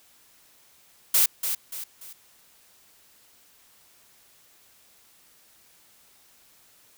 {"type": "noise with echo", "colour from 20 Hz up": "blue", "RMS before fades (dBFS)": -19, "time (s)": [1.14, 1.26], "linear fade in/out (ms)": 5, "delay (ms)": 290, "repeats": 3, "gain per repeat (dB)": -8, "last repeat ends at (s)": 2.13, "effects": ["white hiss -58 dBFS RMS until 6.97 s"]}